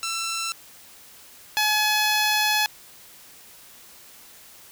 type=tone pair in turn; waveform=10% pulse; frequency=1341 / 849.2 Hz; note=E6 / G#5; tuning=+29 / +38 cents; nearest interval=minor sixth; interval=791 cents; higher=first; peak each=-18 / -11 dBFS; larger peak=second; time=0.03-0.52 / 1.57-2.66 s; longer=second; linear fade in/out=0 ms; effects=white hiss -48 dBFS RMS until 4.71 s